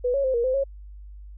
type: tone with pitch steps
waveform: sine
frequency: 493.9 / 554 / 522 / 471.3 / 516 / 548 Hz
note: B4 / C#5 / C5 / A#4 / C5 / C#5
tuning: 0 / -1 / -4 / +19 / -24 / -20 cents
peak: -20 dBFS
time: 0.04-0.64 s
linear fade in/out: 10 ms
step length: 100 ms
effects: added 50 Hz sine -39 dBFS peak until 1.37 s